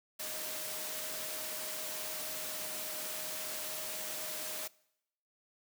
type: tone in noise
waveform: sine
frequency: 622.3 Hz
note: D#5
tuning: in tune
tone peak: -49 dBFS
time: 0.19-4.68 s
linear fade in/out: 10 ms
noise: white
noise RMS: -40 dBFS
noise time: 0.19-4.68 s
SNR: -12 dB
effects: noise-tail reverb RT60 0.8 s tail -23 dB re dry + high-pass 150 Hz 12 dB/octave